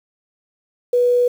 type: tone with quantisation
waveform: sine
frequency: 489.3 Hz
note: B4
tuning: 16 cents flat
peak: -12 dBFS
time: 0.93-1.28 s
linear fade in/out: 5 ms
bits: 7
effects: none